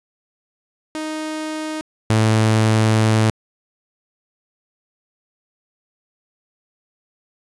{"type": "tone pair in turn", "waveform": "sawtooth", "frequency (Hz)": [311, 109.96], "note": ["D#4", "A2"], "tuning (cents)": [-1, -1], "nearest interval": "octave + tritone", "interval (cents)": 1800, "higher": "first", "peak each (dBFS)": [-20, -9], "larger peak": "second", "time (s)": [[0.95, 1.81], [2.1, 3.3]], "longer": "second", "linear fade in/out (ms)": 0, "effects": ["resampled to 24000 Hz", "8-bit"]}